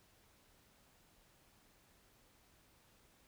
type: silence
effects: pink hiss -69 dBFS RMS until 3.27 s